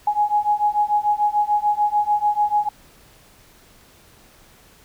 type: beating tone pair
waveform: sine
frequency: 830.6 / 837.4 Hz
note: G#5 / G#5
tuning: 0 / +14 cents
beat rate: 6.8 Hz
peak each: -20 / -19 dBFS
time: 0.07-2.69 s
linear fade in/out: 5 ms
effects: pink hiss -51 dBFS RMS until 4.84 s